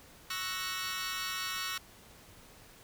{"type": "chord", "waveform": "15% pulse", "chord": "F# dominant seventh", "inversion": "second", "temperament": "equal", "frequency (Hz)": [1108.7, 1318.5, 1480, 1864.7], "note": ["C#6", "E6", "F#6", "A#6"], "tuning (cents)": [0, 0, 0, 0], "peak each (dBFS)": -34, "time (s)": [0.3, 1.78], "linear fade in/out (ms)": 5, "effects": ["pink hiss -56 dBFS RMS until 2.83 s"]}